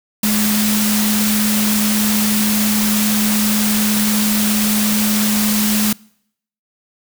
sine tone in noise, 211.6 Hz, G#3, 33 cents sharp, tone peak -15 dBFS, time 0.23-5.93 s, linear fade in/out 5 ms, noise white, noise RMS -19 dBFS, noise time 0.23-5.93 s, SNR +1 dB, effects noise-tail reverb RT60 0.7 s tail -25 dB re dry

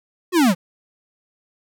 square linear sweep, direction down, 379.2 to 159.5 Hz, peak -13 dBFS, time 0.32-0.55 s, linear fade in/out 50 ms, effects 9-bit

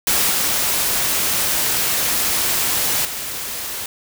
white noise with level steps, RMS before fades -17 / -19 / -27 dBFS, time 0.07-3.86 s, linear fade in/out 2 ms, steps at 0.31 / 3.05 s, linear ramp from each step 2 ms, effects none

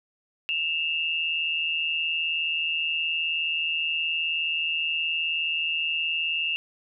sine tone pair together, 2658 / 2817 Hz, E7 / F7, +14 / +14 cents, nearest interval minor second, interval 100 cents, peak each -27 dBFS, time 0.49-6.56 s, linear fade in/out 0 ms, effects none

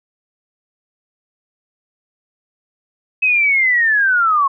sine linear sweep, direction down, 2572 to 1074 Hz, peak -11 dBFS, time 3.22-4.48 s, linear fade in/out 10 ms, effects none

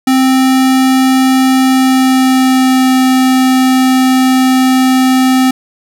square tone with pitch glide, 261.6 to 259 Hz, C4 to C4, 0 to -17 cents, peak -7 dBFS, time 0.07-5.51 s, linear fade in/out 5 ms, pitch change -17 cents, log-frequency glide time 1.64-2.94 s, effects none

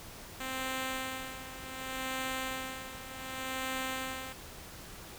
5% pulse tone with tremolo, 261.6 Hz, C4, in tune, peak -22 dBFS, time 0.4-4.33 s, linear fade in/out 5 ms, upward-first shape sine, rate 0.67 Hz, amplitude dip 75%, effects pink hiss -48 dBFS RMS until 5.18 s

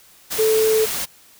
sine tone in noise, 438.4 Hz, A4, 6 cents flat, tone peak -14 dBFS, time 0.38-0.86 s, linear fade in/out 20 ms, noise white, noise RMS -25 dBFS, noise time 0.3-1.06 s, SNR +8 dB, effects white hiss -50 dBFS RMS until 1.39 s

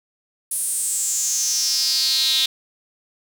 square tone with high-pass filter sweep, 143.7 Hz, D3, 37 cents flat, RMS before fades -21 dBFS, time 0.51-2.46 s, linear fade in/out 5 ms, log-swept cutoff 10000 to 3600 Hz, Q 6.4, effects none

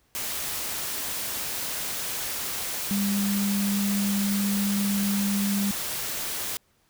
sine tone in noise, 200.7 Hz, G3, 41 cents sharp, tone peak -23 dBFS, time 2.91-5.71 s, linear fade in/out 0 ms, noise white, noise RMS -31 dBFS, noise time 0.15-6.57 s, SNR +5 dB, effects pink hiss -66 dBFS RMS until 6.89 s

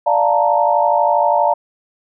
sine chord, Bb major seventh, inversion first, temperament equal, 587.3 / 698.5 / 880 / 932.3 Hz, D5 / F5 / A5 / Bb5, 0 / 0 / 0 / 0 cents, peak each -17 dBFS, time 0.06-1.54 s, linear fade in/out 10 ms, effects none

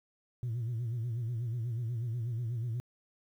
sine tone with vibrato, 117.4 Hz, A#2, 13 cents sharp, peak -30 dBFS, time 0.43-2.8 s, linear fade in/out 0 ms, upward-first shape sine, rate 8.2 Hz, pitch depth 100 cents each way, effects tanh soft clip ceiling -30 dBFS + 11-bit

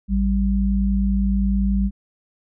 sine tone pair together, 55 / 196 Hz, A1 / G3, 0 / 0 cents, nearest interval octave + minor seventh, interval 2200 cents, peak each -19 dBFS, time 0.08-1.91 s, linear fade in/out 50 ms, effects none

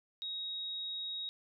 sine tone, 3780 Hz, A#7, 23 cents sharp, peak -37 dBFS, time 0.22-1.29 s, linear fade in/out 0 ms, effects none

